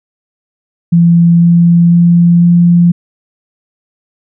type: tone with pitch steps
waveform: sine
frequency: 170 / 170.98 / 171.98 / 172.97 Hz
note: F3 / F3 / F3 / F3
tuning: -46 / -36 / -26 / -16 cents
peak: -3 dBFS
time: 0.92-2.92 s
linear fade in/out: 10 ms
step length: 500 ms
effects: none